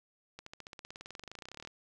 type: accelerating click train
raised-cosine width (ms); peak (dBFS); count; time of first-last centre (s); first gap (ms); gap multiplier
0.2; -28; 30; 0.39-1.674; 74; 0.96
effects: none